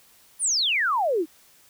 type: exponential sweep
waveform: sine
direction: down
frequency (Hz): 10280 to 293.4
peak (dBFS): -20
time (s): 0.39-1.26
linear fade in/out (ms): 50
effects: white hiss -56 dBFS RMS until 1.69 s